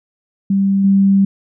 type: tone with level steps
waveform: sine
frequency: 196 Hz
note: G3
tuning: in tune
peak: -11 / -8 dBFS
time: 0.5-1.25 s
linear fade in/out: 5 ms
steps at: 0.84 s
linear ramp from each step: 5 ms
effects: none